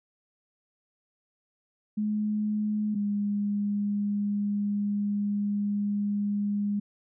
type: tone pair in turn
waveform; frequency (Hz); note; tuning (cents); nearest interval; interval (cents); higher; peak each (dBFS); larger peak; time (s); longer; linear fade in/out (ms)
sine; 211.3 / 204.5; G#3 / G#3; +30 / -26; minor second; 56; first; -25; neither; 1.97-2.95 / 2.95-6.8; second; 10
effects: none